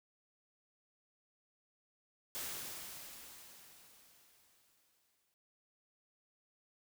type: noise with exponential decay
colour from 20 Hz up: white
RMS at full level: -41 dBFS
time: 2.35-5.34 s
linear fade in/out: 0 ms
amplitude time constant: 650 ms
effects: none